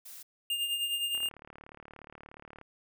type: noise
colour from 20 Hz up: blue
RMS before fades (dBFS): -47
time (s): 0.05-0.23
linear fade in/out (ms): 10
type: tone with tremolo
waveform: square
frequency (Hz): 2812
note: F7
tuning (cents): +11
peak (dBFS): -28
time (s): 0.5-1.29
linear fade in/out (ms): 2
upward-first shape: triangle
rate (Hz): 9.7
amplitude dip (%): 60
type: click train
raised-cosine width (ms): 0.5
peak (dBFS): -33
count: 55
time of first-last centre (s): 1.15-2.613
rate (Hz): 36.9
effects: none